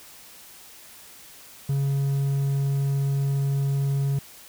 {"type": "tone", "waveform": "triangle", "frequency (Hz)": 138.59, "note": "C#3", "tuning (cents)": 0, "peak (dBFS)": -19, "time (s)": [1.69, 4.19], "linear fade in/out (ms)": 5, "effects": ["white hiss -47 dBFS RMS until 4.48 s"]}